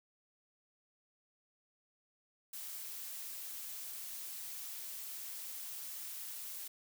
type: noise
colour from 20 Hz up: blue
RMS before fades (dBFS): -45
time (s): 2.53-6.68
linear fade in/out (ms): 5
effects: none